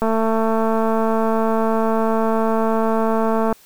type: click train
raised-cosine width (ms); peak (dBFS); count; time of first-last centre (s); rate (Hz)
1; -7; 783; 0.02-3.527; 223
effects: white hiss -50 dBFS RMS until 3.65 s